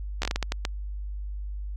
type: slowing click train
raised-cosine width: 0.2 ms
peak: -10 dBFS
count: 9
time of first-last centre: 0.22-0.651 s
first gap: 13 ms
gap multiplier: 1.39
effects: added 50 Hz sine -31 dBFS peak until 1.76 s